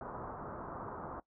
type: low-pass noise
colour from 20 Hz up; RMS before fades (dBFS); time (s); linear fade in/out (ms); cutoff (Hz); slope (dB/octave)
white; -44; 0.01-1.2; 2; 1300; 48
effects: noise-tail reverb RT60 0.1 s tail -18 dB re dry